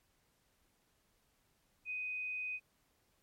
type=tone; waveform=sine; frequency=2500 Hz; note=D#7; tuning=8 cents sharp; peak=-37 dBFS; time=1.85-2.6 s; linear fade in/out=50 ms; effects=pink hiss -75 dBFS RMS until 3.22 s + MP3 64 kbps